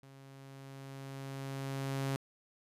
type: tone with level ramp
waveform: sawtooth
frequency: 136 Hz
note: C#3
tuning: 33 cents flat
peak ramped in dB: -50 to -28 dBFS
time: 0.03-2.16 s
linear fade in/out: 0 ms
effects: resampled to 32000 Hz